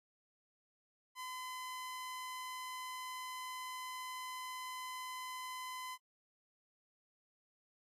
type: tone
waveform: sawtooth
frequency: 1018 Hz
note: C6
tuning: 48 cents flat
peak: -39 dBFS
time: 1.15-5.98 s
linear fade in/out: 50 ms
effects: AAC 48 kbps